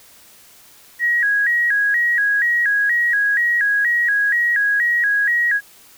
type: tone with vibrato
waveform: sine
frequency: 1773 Hz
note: A6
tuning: 13 cents sharp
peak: -14 dBFS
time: 0.99-5.61 s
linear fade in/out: 50 ms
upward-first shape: square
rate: 2.1 Hz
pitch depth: 120 cents each way
effects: white hiss -47 dBFS RMS until 5.97 s